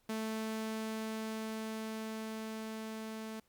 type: tone with level ramp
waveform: sawtooth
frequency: 220 Hz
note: A3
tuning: in tune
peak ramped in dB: -31 to -37 dBFS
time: 0.09-3.4 s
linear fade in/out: 5 ms
effects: pink hiss -73 dBFS RMS until 3.48 s + MP3 96 kbps